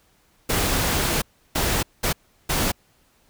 pink noise bursts at uneven times, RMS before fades -22 dBFS, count 4, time 0.49-1.22 / 1.55-1.83 / 2.03-2.13 / 2.49-2.72 s, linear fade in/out 10 ms, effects pink hiss -61 dBFS RMS until 3.29 s

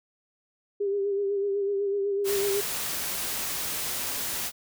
sine tone with vibrato, 400 Hz, G4, 35 cents sharp, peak -24 dBFS, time 0.8-2.61 s, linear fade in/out 10 ms, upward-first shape sine, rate 8 Hz, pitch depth 38 cents each way
white noise, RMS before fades -31 dBFS, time 2.24-4.52 s, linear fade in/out 50 ms
effects none

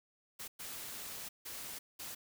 white noise bursts at uneven times, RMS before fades -45 dBFS, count 4, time 0.39-0.48 / 0.59-1.29 / 1.45-1.79 / 1.99-2.15 s, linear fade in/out 10 ms, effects none

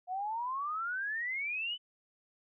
sine exponential sweep, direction up, 713 to 3040 Hz, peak -33 dBFS, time 0.07-1.78 s, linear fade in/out 50 ms, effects none

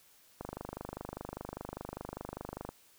click train, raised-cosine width 1 ms, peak -25 dBFS, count 58, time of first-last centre 0.41-2.69 s, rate 25 Hz, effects white hiss -63 dBFS RMS until 2.98 s

